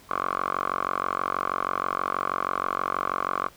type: tone with band-pass filter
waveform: 5% pulse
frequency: 46.25 Hz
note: F#1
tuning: in tune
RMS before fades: -28 dBFS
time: 0.09-3.49 s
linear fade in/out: 20 ms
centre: 1100 Hz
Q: 9.2
effects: pink hiss -53 dBFS RMS until 3.56 s